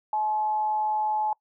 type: tone with frequency modulation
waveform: sine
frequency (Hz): 855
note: A5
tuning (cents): -50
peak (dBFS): -23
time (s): 0.13-1.33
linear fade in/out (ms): 2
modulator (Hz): 208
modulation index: 0.21
effects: noise-tail reverb RT60 0.1 s tail -24 dB re dry